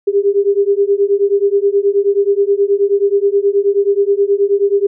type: beating tone pair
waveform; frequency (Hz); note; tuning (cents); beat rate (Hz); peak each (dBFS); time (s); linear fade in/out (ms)
sine; 396.5 / 405.9; G4 / G#4; +20 / -40; 9.4; -13; 0.07-4.87; 10
effects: none